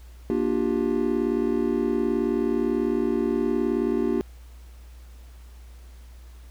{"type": "chord", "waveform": "triangle", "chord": "G minor seventh", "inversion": "first", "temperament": "just", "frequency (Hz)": [235.2, 294, 352.8, 392], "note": ["Bb3", "D4", "F4", "G4"], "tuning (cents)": [16, 2, 18, 0], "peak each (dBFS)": -25, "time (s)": [0.3, 4.21], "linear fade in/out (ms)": 0, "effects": ["added 60 Hz sine -42 dBFS peak until 6.5 s", "pink hiss -57 dBFS RMS until 6.5 s"]}